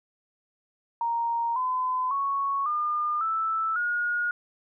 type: tone with pitch steps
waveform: sine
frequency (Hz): 932.3 / 1016.7 / 1108.7 / 1209 / 1318.5 / 1437.8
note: A#5 / B5 / C#6 / D6 / E6 / F6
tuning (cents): 0 / +50 / 0 / +50 / 0 / +50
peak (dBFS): -24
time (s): 1.01-4.31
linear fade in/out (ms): 2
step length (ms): 550
effects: none